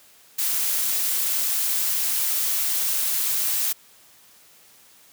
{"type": "noise with amplitude modulation", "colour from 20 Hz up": "blue", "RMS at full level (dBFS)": -22, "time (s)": [0.38, 3.73], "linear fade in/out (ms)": 10, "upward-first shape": "sine", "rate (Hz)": 272, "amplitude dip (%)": 30, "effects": ["white hiss -53 dBFS RMS until 5.12 s", "high-pass 80 Hz 12 dB/octave"]}